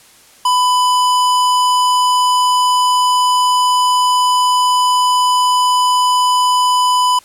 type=tone; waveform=square; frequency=998 Hz; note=B5; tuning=18 cents sharp; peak=-11 dBFS; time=0.45-7.19 s; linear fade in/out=5 ms; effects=white hiss -45 dBFS RMS until 7.24 s + low-pass 11000 Hz 12 dB/octave